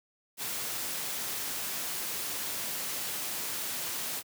white noise, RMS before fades -35 dBFS, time 0.37-4.23 s, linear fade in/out 50 ms, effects high-pass 100 Hz 12 dB/octave

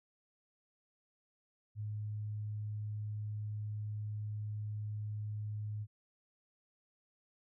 sine tone, 105.7 Hz, G#2, 31 cents sharp, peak -37 dBFS, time 1.75-5.87 s, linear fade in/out 50 ms, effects none

